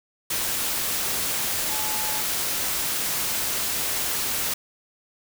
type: tone in noise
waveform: sine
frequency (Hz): 860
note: A5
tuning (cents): -40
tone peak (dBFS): -34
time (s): 1.69-2.21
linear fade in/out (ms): 5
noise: white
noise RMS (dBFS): -26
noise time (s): 0.3-4.54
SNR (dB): -11
effects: none